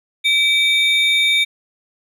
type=tone pair together; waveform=triangle; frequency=2307 / 3662 Hz; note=D7 / A#7; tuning=-31 / -32 cents; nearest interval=minor sixth; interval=799 cents; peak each=-14 dBFS; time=0.24-1.45 s; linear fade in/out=20 ms; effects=none